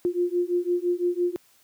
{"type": "beating tone pair", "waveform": "sine", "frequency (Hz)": [350, 355.9], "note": ["F4", "F4"], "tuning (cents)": [4, 33], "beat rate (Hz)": 5.9, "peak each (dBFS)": [-25, -25], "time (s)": [0.05, 1.36], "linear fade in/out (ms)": 0, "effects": ["white hiss -60 dBFS RMS until 1.63 s", "high-pass 80 Hz 12 dB/octave"]}